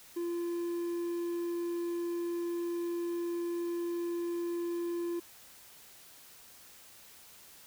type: tone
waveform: triangle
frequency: 344.1 Hz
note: F4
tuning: 26 cents flat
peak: -30 dBFS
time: 0.16-5.2 s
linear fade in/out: 10 ms
effects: white hiss -55 dBFS RMS until 7.66 s